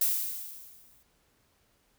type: noise with exponential decay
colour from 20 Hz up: violet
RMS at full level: -24 dBFS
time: 0.01-1.03 s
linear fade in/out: 5 ms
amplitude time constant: 220 ms
effects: pink hiss -69 dBFS RMS until 1.98 s